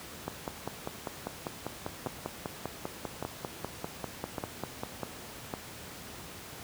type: two click trains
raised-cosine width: 1 ms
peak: -19 / -19 dBFS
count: 25 / 4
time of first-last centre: 0.28-5.032 / 2.07-5.538 s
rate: 5.05 / 0.865 Hz
effects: pink hiss -45 dBFS RMS until 6.63 s + high-pass 80 Hz 12 dB/octave